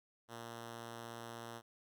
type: tone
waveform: 5% pulse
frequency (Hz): 116.54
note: A#2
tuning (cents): 0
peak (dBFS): -35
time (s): 0.28-1.62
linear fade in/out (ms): 50
effects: none